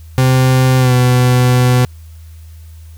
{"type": "tone with pitch glide", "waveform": "40% pulse", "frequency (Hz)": [129.5, 125.09], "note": ["C3", "B2"], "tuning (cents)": [-17, 23], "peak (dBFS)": -7, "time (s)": [0.18, 1.85], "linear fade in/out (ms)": 0, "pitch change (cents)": -60, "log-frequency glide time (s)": [0.78, 0.93], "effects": ["added 80 Hz sine -32 dBFS peak until 2.97 s", "white hiss -50 dBFS RMS until 2.97 s"]}